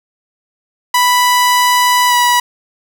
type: tone with pitch glide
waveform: sawtooth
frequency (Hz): 987.8 to 975.3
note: B5 to B5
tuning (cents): 0 to -22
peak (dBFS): -5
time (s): 0.94-2.4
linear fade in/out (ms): 5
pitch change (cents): -22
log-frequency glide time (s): 2.08-2.14
effects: none